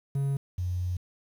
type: tone pair in turn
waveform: triangle / sine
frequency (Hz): 138.4 / 90.02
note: C#3 / F#2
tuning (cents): -2 / -47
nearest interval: perfect fifth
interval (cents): 745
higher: first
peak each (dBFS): -23 / -27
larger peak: first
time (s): 0.15-0.37 / 0.58-0.97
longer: second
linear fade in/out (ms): 5
effects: 9-bit